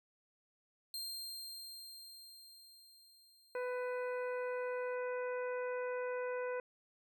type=tone with exponential decay; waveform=sawtooth; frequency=4186 Hz; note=C8; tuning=in tune; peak=-37 dBFS; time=0.94-4.95 s; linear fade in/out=1 ms; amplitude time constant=870 ms
type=harmonic tone; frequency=498.3 Hz; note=B4; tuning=15 cents sharp; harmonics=1 / 2 / 3 / 4 / 5; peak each=-37 / -46 / -47 / -53 / -54 dBFS; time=3.55-6.6 s; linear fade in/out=2 ms
effects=none